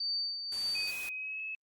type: tone with tremolo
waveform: sine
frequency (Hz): 4593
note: D8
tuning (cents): -39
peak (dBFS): -30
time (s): 0-0.91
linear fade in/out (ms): 5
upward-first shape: sine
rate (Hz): 1.8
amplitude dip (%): 55
type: noise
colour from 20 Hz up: white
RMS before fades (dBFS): -45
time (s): 0.52-1.09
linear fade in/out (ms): 2
type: tone with pitch glide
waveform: sine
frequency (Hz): 2517 to 2589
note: D#7 to E7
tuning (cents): +19 to -32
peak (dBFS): -36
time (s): 0.75-1.55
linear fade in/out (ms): 2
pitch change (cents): +49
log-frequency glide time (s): 1.11-1.43
effects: Opus 32 kbps